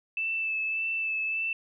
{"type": "tone with vibrato", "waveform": "sine", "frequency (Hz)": 2637, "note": "E7", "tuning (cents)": 0, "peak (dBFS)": -27, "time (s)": [0.17, 1.53], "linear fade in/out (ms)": 2, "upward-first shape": "sine", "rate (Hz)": 1.7, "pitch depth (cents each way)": 19, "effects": []}